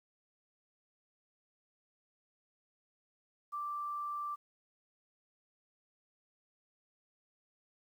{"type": "tone", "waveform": "sine", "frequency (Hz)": 1174.7, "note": "D6", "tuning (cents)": 0, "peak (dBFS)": -36, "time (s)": [3.52, 4.36], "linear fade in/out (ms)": 20, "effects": ["11-bit"]}